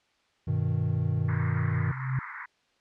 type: chord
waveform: triangle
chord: G augmented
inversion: none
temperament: equal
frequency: 98 / 123.47 / 155.56 Hz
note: G2 / B2 / D#3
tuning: 0 / 0 / 0 cents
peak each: -27 dBFS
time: 0.47-1.92 s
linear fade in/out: 10 ms
type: band-pass noise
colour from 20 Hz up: white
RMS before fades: -40 dBFS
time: 1.28-2.46 s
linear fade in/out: 10 ms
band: 910 to 2100 Hz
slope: 96 dB/octave
type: tone with exponential growth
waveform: sine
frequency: 131 Hz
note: C3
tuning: 2 cents sharp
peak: -23 dBFS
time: 1.4-2.19 s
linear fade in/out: 2 ms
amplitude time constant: 170 ms
effects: white hiss -68 dBFS RMS until 2.8 s + low-pass 4000 Hz 12 dB/octave